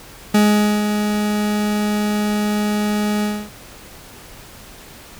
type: tone with ADSR envelope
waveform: 40% pulse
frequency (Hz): 209.2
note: G#3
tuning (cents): +13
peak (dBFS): -9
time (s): 0.34-3.5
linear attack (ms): 7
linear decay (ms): 470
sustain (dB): -7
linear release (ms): 270
effects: pink hiss -40 dBFS RMS until 5.19 s